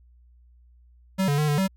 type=tone with pitch steps; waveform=square; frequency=190.7 / 143.7 / 151.1 / 146.4 / 191.5 Hz; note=G3 / D3 / D3 / D3 / G3; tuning=-47 / -37 / +50 / -5 / -40 cents; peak=-21 dBFS; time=1.18-1.68 s; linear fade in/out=20 ms; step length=100 ms; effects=added 60 Hz sine -52 dBFS peak until 1.76 s